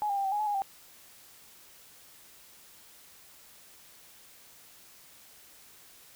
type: tone with pitch steps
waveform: sine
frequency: 840 / 801 / 791 / 772 / 830 / 852 / 823 / 783 Hz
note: G#5 / G5 / G5 / G5 / G#5 / G#5 / G#5 / G5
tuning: +19 / +37 / +15 / -27 / -1 / +44 / -16 / -2 cents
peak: -27 dBFS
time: 0.02-0.62 s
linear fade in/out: 0 ms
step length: 75 ms
effects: white hiss -55 dBFS RMS until 6.15 s